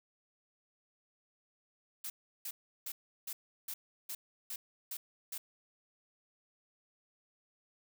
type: noise bursts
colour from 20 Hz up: blue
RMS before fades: -41 dBFS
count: 9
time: 2.04-5.38 s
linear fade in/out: 5 ms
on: 60 ms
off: 350 ms
effects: none